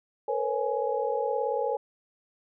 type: tone cluster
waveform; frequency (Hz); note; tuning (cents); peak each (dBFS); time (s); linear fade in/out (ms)
sine; 451.1 / 489.9 / 547 / 835; A4 / B4 / C#5 / G#5; +43 / -14 / -23 / +9; -31; 0.28-1.77; 5
effects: none